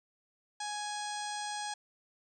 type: harmonic tone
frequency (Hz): 833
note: G#5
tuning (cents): +5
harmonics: 1 / 2 / 3 / 4 / 5 / 6 / 7 / 8 / 9 / 10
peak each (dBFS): -38 / -44 / -52 / -46 / -48 / -48 / -49 / -50 / -56 / -47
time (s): 0.6-1.74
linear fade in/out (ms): 5
effects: 12-bit